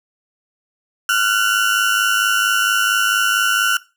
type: tone pair together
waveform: 35% pulse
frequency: 1383.6 / 1488 Hz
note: F6 / F#6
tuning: -17 / +9 cents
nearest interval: minor second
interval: 126 cents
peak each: -15 dBFS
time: 1.09-3.77 s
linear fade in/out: 2 ms
effects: noise-tail reverb RT60 0.3 s tail -20 dB re dry